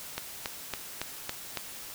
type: click train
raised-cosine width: 0.2 ms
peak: -14 dBFS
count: 6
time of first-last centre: 0.18-1.573 s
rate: 3.59 Hz
effects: white hiss -43 dBFS RMS until 1.94 s